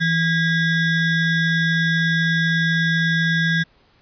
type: ring-modulated tone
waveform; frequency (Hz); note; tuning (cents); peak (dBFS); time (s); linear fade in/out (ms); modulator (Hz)
square; 898; A5; +35; -14; 0-3.64; 20; 734
effects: pink hiss -57 dBFS RMS until 4.01 s + resampled to 11025 Hz